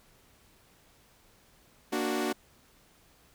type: chord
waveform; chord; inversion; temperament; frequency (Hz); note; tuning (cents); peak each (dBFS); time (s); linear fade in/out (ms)
sawtooth; Bb augmented; none; equal; 233.1 / 293.7 / 370; Bb3 / D4 / F#4; 0 / 0 / 0; -30 / -29 / -28; 1.92-2.33; 10
effects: pink hiss -62 dBFS RMS until 3.34 s